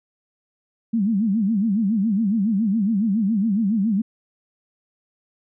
sine tone with vibrato, 210 Hz, G#3, 19 cents sharp, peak -17 dBFS, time 0.93-4.02 s, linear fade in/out 10 ms, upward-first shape sine, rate 7.2 Hz, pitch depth 180 cents each way, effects none

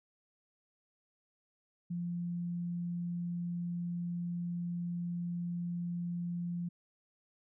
sine tone, 173.6 Hz, F3, 10 cents flat, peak -34 dBFS, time 1.9-6.69 s, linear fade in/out 10 ms, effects none

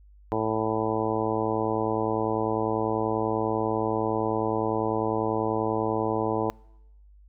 harmonic tone, 110.2 Hz, A2, 3 cents sharp, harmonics 1 / 2 / 3 / 4 / 5 / 6 / 7 / 8 / 9, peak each -34 / -35 / -30 / -29 / -33 / -35 / -33 / -34 / -34 dBFS, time 0.32-6.5 s, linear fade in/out 0 ms, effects noise-tail reverb RT60 0.9 s tail -26 dB re dry + added 50 Hz sine -50 dBFS peak until 7.28 s

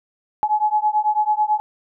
sine beating tone pair, 845 / 854.1 Hz, G#5 / G#5, +30 / +48 cents, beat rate 9.1 Hz, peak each -19 dBFS, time 0.43-1.6 s, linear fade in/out 0 ms, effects none

